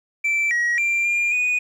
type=tone with pitch steps; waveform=sine; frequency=2333 / 1904 / 2370 / 2401 / 2473 Hz; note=D7 / A#6 / D7 / D7 / D#7; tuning=-12 / +36 / +15 / +38 / -11 cents; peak=-15 dBFS; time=0.24-1.59 s; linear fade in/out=10 ms; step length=270 ms; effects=tanh soft clip ceiling -17 dBFS + 9-bit